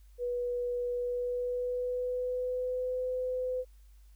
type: tone with pitch glide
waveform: sine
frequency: 488.3 to 507 Hz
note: B4 to B4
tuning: -20 to +45 cents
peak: -30 dBFS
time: 0.18-3.65 s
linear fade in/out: 50 ms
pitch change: +65 cents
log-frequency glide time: 0.92-3.06 s
effects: added 50 Hz sine -53 dBFS peak until 4.15 s + white hiss -71 dBFS RMS until 4.15 s